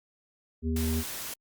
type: harmonic tone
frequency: 80 Hz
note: D#2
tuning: 49 cents sharp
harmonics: 1 / 3 / 5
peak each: -28 / -30 / -37 dBFS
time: 0.62-1.04 s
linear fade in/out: 50 ms
type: noise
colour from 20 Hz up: white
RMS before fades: -37 dBFS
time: 0.76-1.34 s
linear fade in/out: 5 ms
effects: Opus 48 kbps